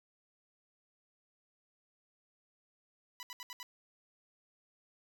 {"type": "tone bursts", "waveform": "10% pulse", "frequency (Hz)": 987.8, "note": "B5", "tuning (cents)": 0, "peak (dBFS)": -35, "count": 5, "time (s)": [3.2, 3.629], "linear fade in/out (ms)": 0, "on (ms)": 29, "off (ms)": 71, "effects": []}